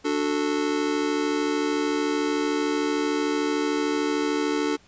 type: chord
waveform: square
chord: D major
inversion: none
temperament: just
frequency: 293.7 / 367.1 / 440.5 Hz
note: D4 / F#4 / A4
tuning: 0 / -14 / +2 cents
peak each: -26 / -30 / -28 dBFS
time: 0.04-4.77 s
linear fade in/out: 20 ms
effects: pink hiss -56 dBFS RMS until 4.87 s + resampled to 16000 Hz